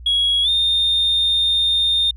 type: tone with pitch glide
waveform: sine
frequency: 3322 to 3644 Hz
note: G#7 to A#7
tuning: 0 to -40 cents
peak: -13 dBFS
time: 0.06-2.11 s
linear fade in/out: 5 ms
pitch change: +160 cents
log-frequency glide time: 0.43-0.49 s
effects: tanh soft clip ceiling -11 dBFS + added 60 Hz sine -34 dBFS peak until 2.16 s